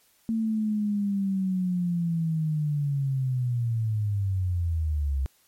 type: linear sweep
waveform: sine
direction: down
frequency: 226.4 to 65.41 Hz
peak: -23 dBFS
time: 0.29-5.26 s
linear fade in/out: 0 ms
effects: white hiss -63 dBFS RMS until 5.47 s + MP3 64 kbps